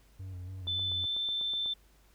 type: tone with vibrato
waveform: triangle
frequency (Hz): 92.3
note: F#2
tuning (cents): -4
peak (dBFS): -37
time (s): 0.19-1.06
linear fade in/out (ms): 10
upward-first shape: square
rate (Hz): 3.5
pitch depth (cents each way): 40
type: tone with pitch glide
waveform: sine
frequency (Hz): 3520 to 3547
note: A7 to A7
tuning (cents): 0 to +13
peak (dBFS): -30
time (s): 0.67-1.74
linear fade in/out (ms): 10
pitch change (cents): +13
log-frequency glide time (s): 0.94-1.18
type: click train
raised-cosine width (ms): 1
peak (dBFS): -36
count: 9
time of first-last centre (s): 0.67-1.66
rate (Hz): 8.08
effects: added 50 Hz sine -61 dBFS peak until 2.14 s + pink hiss -66 dBFS RMS until 2.14 s